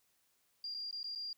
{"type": "tone with dropouts", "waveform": "sine", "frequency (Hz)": 4788, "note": "D8", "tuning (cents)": 33, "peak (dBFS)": -39, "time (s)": [0.64, 1.33], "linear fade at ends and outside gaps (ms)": 2, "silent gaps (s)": [[0.742, 0.746], [0.911, 0.927], [1.031, 1.042], [1.151, 1.157]], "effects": ["white hiss -75 dBFS RMS until 1.37 s"]}